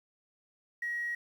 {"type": "tone", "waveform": "sine", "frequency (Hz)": 1900, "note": "A#6", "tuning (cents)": 33, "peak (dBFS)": -31, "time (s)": [0.82, 1.15], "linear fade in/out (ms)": 5, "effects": ["tanh soft clip ceiling -27 dBFS", "10-bit"]}